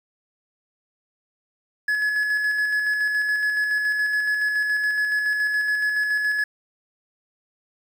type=tone with tremolo; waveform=triangle; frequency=1699 Hz; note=G#6; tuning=39 cents sharp; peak=-17 dBFS; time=1.88-6.44 s; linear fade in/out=5 ms; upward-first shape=square; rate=7.1 Hz; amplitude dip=30%; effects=8-bit

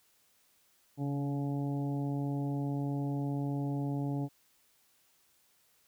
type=harmonic tone with a mistuned harmonic; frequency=141.6 Hz; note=C#3; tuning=37 cents sharp; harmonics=1 / 2 / 3 / 4 / 5 / 6; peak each=-33 / -35 / -46 / -48 / -47 / -49 dBFS; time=0.97-4.29 s; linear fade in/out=50 ms; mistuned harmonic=1; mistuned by=-20 cents; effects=white hiss -69 dBFS RMS until 5.87 s

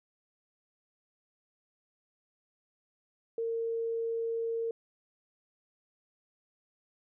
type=tone; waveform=sine; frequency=457.9 Hz; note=A#4; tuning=31 cents flat; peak=-30 dBFS; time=3.38-4.71 s; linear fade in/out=2 ms; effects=none

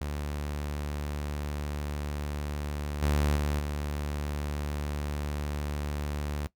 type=tone with level steps; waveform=sawtooth; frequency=73.42 Hz; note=D2; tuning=in tune; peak=-28 / -20 / -23 / -27 dBFS; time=0.01-6.47 s; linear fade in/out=0 ms; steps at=3.02 / 3.36 / 3.59 s; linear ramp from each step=10 ms; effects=noise-tail reverb RT60 0.1 s tail -18 dB re dry

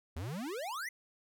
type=exponential sweep; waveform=square; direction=up; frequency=73.42 to 2093 Hz; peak=-38 dBFS; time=0.16-0.89 s; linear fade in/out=5 ms; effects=none

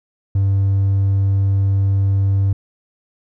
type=tone; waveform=triangle; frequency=98 Hz; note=G2; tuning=in tune; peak=-10 dBFS; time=0.35-2.53 s; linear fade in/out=5 ms; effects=tanh soft clip ceiling -7 dBFS

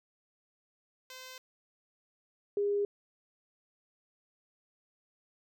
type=tone pair in turn; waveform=5% pulse / sine; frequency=515 / 406.9 Hz; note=C5 / G#4; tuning=-28 / -35 cents; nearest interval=major third; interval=407 cents; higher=first; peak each=-34 / -27 dBFS; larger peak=second; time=1.1-1.38 / 2.57-2.85 s; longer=neither; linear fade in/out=2 ms; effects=none

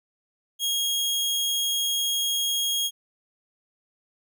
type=tone; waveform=sawtooth; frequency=3274 Hz; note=G#7; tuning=25 cents flat; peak=-20 dBFS; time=0.59-2.91 s; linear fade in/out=50 ms; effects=none

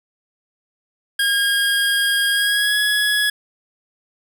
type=tone with pitch glide; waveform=25% pulse; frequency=1625 to 1681.3 Hz; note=G#6 to G#6; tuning=-38 to +21 cents; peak=-12 dBFS; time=1.19-3.3 s; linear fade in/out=5 ms; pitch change=+59 cents; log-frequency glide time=2.3-2.78 s; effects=none

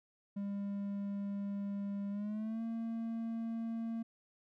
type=tone with pitch glide; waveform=triangle; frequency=200.6 to 227.8 Hz; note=G3 to A#3; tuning=+40 to -40 cents; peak=-34 dBFS; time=0.36-4.03 s; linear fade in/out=10 ms; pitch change=+220 cents; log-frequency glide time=2.1-2.62 s; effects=none

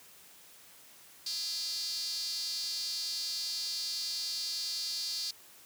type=tone with high-pass filter; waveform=square; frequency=185 Hz; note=F#3; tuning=in tune; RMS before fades=-36 dBFS; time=1.26-5.31 s; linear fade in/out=5 ms; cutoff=4600 Hz; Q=8; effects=white hiss -56 dBFS RMS until 5.65 s + high-pass 80 Hz 12 dB/octave

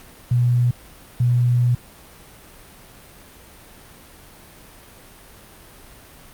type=tone bursts at uneven times; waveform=sine; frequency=122.1 Hz; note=B2; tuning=19 cents flat; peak=-14 dBFS; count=2; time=0.31-0.71 / 1.2-1.75 s; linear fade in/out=5 ms; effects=pink hiss -45 dBFS RMS until 6.33 s + Opus 48 kbps

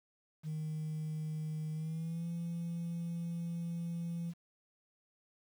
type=tone with pitch glide; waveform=sine; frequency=155.56 to 169.64 Hz; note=D#3 to E3; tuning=0 to +50 cents; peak=-34 dBFS; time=0.43-4.34 s; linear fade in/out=50 ms; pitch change=+150 cents; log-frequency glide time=1.73-2.27 s; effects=tanh soft clip ceiling -34 dBFS + 10-bit

